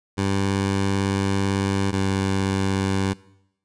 15% pulse tone pair in turn, 98 / 96.76 Hz, G2 / G2, 0 / -22 cents, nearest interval unison, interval 22 cents, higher first, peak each -14 dBFS, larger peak neither, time 0.17-1.92 / 1.92-3.14 s, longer first, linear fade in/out 20 ms, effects noise-tail reverb RT60 0.8 s tail -21 dB re dry + resampled to 22050 Hz

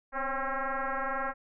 sine tone with frequency modulation, 280 Hz, C#4, 18 cents sharp, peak -29 dBFS, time 0.12-1.34 s, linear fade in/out 50 ms, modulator 269 Hz, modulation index 5.7, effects none

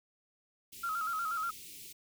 white band-stop noise, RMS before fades -49 dBFS, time 0.72-1.93 s, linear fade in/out 10 ms, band 420 to 2200 Hz, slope 48 dB/octave
sine tone with vibrato, 1325 Hz, E6, 9 cents sharp, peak -32 dBFS, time 0.83-1.51 s, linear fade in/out 10 ms, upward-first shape square, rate 8.3 Hz, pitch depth 69 cents each way
effects none

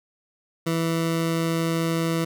20% pulse tone, 164.81 Hz, E3, in tune, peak -17 dBFS, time 0.66-2.25 s, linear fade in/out 10 ms, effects none

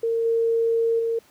sine tone with level steps, 458.2 Hz, A#4, 30 cents flat, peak -20 / -18 / -21 dBFS, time 0.03-1.19 s, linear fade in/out 5 ms, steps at 0.25 / 0.99 s, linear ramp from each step 5 ms, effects pink hiss -56 dBFS RMS until 1.3 s + high-pass 100 Hz 12 dB/octave

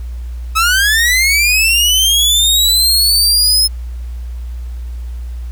sawtooth linear sweep, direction up, 1272 to 5190 Hz, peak -6 dBFS, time 0.55-3.68 s, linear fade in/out 20 ms, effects added 60 Hz sine -21 dBFS peak until 5.51 s + pink hiss -47 dBFS RMS until 5.51 s

